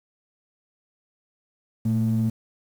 triangle ring-modulated tone, 168.5 Hz, E3, 38 cents sharp, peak -13 dBFS, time 1.85-2.3 s, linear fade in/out 10 ms, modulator 53.3 Hz, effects tanh soft clip ceiling -15 dBFS + 8-bit

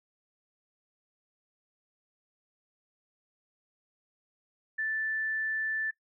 sine tone, 1760 Hz, A6, in tune, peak -29 dBFS, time 4.78-5.91 s, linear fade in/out 10 ms, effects noise-tail reverb RT60 0.1 s tail -19 dB re dry

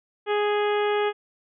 harmonic tone, 415.3 Hz, G#4, in tune, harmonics 1 / 2 / 3 / 4 / 5 / 6 / 7 / 8, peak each -22 / -28 / -32 / -34 / -36 / -38 / -39 / -40 dBFS, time 0.26-1.13 s, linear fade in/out 50 ms, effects none

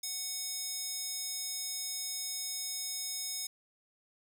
square tone with high-pass filter, 740 Hz, F#5, in tune, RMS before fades -38 dBFS, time 0.03-3.47 s, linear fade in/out 5 ms, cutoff 5700 Hz, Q 1.6, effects none

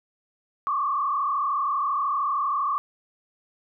sine tone with frequency modulation, 1138 Hz, C#6, 45 cents sharp, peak -22 dBFS, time 0.67-2.78 s, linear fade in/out 0 ms, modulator 32.9 Hz, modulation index 1.9, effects none

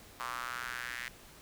square tone with high-pass filter sweep, 60.9 Hz, B1, 24 cents flat, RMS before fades -40 dBFS, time 0.2-1.08 s, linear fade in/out 0 ms, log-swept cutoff 1100 to 1900 Hz, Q 3.8, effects pink hiss -55 dBFS RMS until 1.41 s

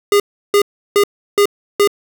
square tone bursts, 407.5 Hz, G#4, 33 cents flat, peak -9 dBFS, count 5, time 0.12-1.875 s, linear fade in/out 2 ms, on 79 ms, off 340 ms, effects 8-bit

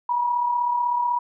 sine tone pair together, 932.3 / 968.4 Hz, A#5 / B5, 0 / -34 cents, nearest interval minor second, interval 66 cents, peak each -30 / -20 dBFS, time 0.09-1.19 s, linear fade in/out 5 ms, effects none

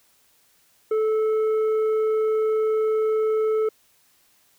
triangle tone with tanh clipping, 435.8 Hz, A4, 17 cents flat, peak -20 dBFS, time 0.91-3.69 s, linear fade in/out 5 ms, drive 10 dB, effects white hiss -61 dBFS RMS until 4.58 s

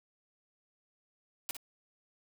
white noise with echo, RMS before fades -37 dBFS, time 1.49-1.51 s, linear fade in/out 0 ms, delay 57 ms, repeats 1, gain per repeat -8 dB, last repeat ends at 1.567 s, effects none

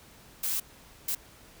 blue noise bursts at uneven times, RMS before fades -30 dBFS, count 2, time 0.43-0.6 / 1.08-1.15 s, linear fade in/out 5 ms, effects pink hiss -54 dBFS RMS until 1.6 s

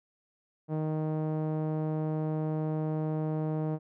sawtooth tone with low-pass filter, 155.56 Hz, D#3, in tune, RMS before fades -31 dBFS, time 0.68-3.79 s, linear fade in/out 50 ms, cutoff 670 Hz, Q 1.1, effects none

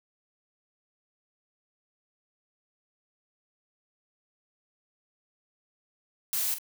blue noise with echo, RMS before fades -29 dBFS, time 6.33-6.54 s, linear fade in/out 0 ms, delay 44 ms, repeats 1, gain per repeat -10 dB, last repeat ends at 6.584 s, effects none

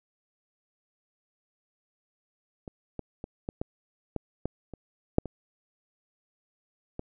clicks, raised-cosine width 2 ms, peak -26 / -21 / -23 / -19 / -17 / -17 / -16 / -27 / -6 / -22 / -21 dBFS, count 11, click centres 2.678 / 2.993 / 3.241 / 3.489 / 3.615 / 4.163 / 4.456 / 4.737 / 5.184 / 5.257 / 6.994 s, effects none

